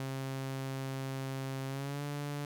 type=tone with pitch glide; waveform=sawtooth; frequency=134.1 to 144.56 Hz; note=C3 to D3; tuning=+43 to -27 cents; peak=-32 dBFS; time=0-2.45 s; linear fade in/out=2 ms; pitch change=+130 cents; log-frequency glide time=1.67-2.03 s; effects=none